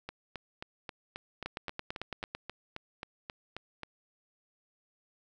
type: two click trains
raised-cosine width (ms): 0.3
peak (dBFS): -20 / -23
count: 9 / 15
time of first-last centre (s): 1.46-2.35 / 0.09-3.833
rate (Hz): 8.99 / 3.74
effects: none